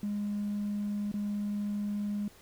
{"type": "tone with dropouts", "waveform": "triangle", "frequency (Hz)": 205.8, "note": "G#3", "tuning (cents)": -16, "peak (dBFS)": -27, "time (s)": [0.03, 2.28], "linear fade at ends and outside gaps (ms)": 2, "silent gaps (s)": [1.116, 1.14], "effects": ["tanh soft clip ceiling -27 dBFS", "pink hiss -57 dBFS RMS until 2.41 s"]}